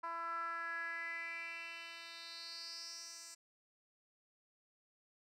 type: tone with band-pass filter sweep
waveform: 10% pulse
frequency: 334.5 Hz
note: E4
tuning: 25 cents sharp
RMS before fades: -45 dBFS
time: 0.03-3.35 s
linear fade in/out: 10 ms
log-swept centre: 1100 to 7000 Hz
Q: 5.2
effects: none